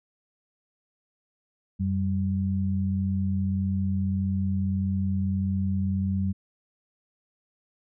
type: tone pair together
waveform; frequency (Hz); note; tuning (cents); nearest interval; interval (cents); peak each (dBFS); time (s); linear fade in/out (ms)
sine; 91.75 / 193.4; F#2 / G3; -14 / -23; octave + minor second; 1291; -26; 1.79-6.33; 20
effects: none